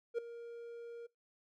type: tone with ADSR envelope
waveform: triangle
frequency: 469.1 Hz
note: A#4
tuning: 11 cents sharp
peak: -28 dBFS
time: 0.14-1.07 s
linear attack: 42 ms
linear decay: 6 ms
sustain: -15 dB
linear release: 13 ms
effects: noise-tail reverb RT60 0.2 s tail -24 dB re dry